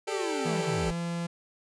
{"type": "chord", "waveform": "sawtooth", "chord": "G suspended second", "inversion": "none", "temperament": "just", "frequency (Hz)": [392, 441, 588], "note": ["G4", "A4", "D5"], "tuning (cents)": [0, 4, 2], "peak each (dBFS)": [-29, -29, -34], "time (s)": [0.07, 0.91], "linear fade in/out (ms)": 10}
{"type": "linear sweep", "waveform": "square", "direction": "down", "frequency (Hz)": [415.3, 36.41], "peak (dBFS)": -34, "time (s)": [0.1, 0.92], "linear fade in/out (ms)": 10}
{"type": "tone with pitch glide", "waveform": "45% pulse", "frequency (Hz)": [164.81, 170.62], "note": ["E3", "F3"], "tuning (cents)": [0, -40], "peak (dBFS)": -30, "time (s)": [0.45, 1.27], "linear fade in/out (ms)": 10, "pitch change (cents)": 60, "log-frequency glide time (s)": [0.75, 0.98]}
{"effects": ["resampled to 22050 Hz"]}